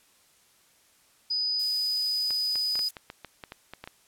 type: tone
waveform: sine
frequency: 4978 Hz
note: D#8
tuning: in tune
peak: -25 dBFS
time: 1.3-2.89 s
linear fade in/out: 10 ms
type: noise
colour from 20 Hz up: violet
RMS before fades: -38 dBFS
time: 1.59-2.91 s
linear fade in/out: 5 ms
type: clicks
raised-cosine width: 0.3 ms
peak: -23 dBFS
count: 12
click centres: 2.306 / 2.556 / 2.755 / 2.792 / 2.968 / 3.101 / 3.247 / 3.438 / 3.521 / 3.736 / 3.84 / 3.875 s
effects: white hiss -62 dBFS RMS until 4.07 s + low-pass 12000 Hz 12 dB/octave